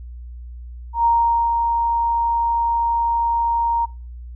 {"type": "tone with ADSR envelope", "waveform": "sine", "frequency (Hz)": 932.3, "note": "A#5", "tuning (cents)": 0, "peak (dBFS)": -12, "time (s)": [0.93, 3.86], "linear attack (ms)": 120, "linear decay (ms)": 460, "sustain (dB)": -4, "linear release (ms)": 16, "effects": ["noise-tail reverb RT60 0.4 s tail -26 dB re dry", "added 60 Hz sine -32 dBFS peak until 4.35 s"]}